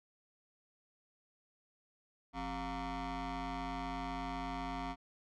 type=ring-modulated tone; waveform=20% pulse; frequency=220 Hz; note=A3; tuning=in tune; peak=-30 dBFS; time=2.33-4.96 s; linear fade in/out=50 ms; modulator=488 Hz; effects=low-pass 4000 Hz 12 dB/octave